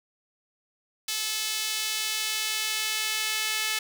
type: tone with high-pass filter sweep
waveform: sawtooth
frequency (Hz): 434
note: A4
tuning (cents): -24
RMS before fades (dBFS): -29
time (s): 1.08-3.79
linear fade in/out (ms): 5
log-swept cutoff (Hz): 3600 to 2400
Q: 1.1
effects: none

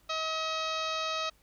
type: harmonic tone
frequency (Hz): 637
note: D#5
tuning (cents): +41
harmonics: 1 / 2 / 3 / 4 / 5 / 6 / 7 / 8 / 9 / 10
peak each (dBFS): -37 / -34 / -45 / -39 / -43 / -38 / -43 / -45 / -51 / -49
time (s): 0.09-1.3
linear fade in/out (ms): 10
effects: added 50 Hz sine -66 dBFS peak until 1.42 s + pink hiss -66 dBFS RMS until 1.42 s

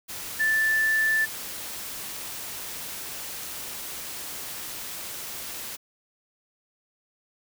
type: tone in noise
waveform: sine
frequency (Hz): 1760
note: A6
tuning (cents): 0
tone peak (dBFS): -20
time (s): 0.39-1.26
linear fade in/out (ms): 20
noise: white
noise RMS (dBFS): -36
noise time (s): 0.08-5.77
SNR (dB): +13
effects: none

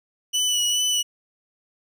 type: tone with vibrato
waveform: 25% pulse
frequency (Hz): 2960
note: F#7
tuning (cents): 0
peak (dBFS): -16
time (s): 0.33-1.03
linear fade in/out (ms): 20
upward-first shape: sine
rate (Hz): 2.4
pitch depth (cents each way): 24
effects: none

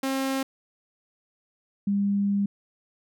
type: tone pair in turn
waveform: sawtooth / sine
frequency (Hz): 267.9 / 200.7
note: C4 / G3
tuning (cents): +41 / +41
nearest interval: perfect fourth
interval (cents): 500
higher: first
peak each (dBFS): -21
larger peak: neither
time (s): 0.03-0.43 / 1.87-2.46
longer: second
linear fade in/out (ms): 5
effects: none

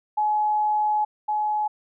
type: tone pair in turn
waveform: sine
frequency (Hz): 847 / 847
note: G#5 / G#5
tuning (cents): +34 / +34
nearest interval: unison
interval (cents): 0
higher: neither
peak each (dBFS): -19 / -21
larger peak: first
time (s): 0.17-1.05 / 1.28-1.68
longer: first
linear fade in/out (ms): 10
effects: none

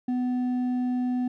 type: tone with hard clipping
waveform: sine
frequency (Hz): 249.5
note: B3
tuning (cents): +18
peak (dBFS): -25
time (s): 0.08-1.28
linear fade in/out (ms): 5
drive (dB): 4
effects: none

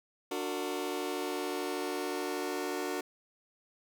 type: chord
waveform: sawtooth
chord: D augmented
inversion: none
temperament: just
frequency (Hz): 293.7 / 367.1 / 458.9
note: D4 / F#4 / A#4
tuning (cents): 0 / -14 / -27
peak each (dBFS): -34 / -32 / -35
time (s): 0.31-3.01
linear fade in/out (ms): 5
effects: none

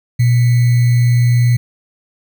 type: tone with sample-and-hold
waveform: sine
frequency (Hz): 120.9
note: B2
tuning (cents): -36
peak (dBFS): -8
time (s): 0.19-1.57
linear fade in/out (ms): 10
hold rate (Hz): 2100
effects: none

